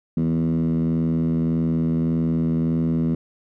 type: tone with band-pass filter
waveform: 10% pulse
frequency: 81.7 Hz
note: E2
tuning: 15 cents flat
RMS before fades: -21 dBFS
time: 0.17-3.15 s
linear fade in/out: 5 ms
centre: 200 Hz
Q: 10
effects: none